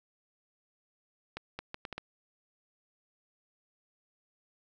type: accelerating click train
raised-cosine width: 0.3 ms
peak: -22 dBFS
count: 6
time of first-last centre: 1.37-1.98 s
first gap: 220 ms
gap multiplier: 0.7
effects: none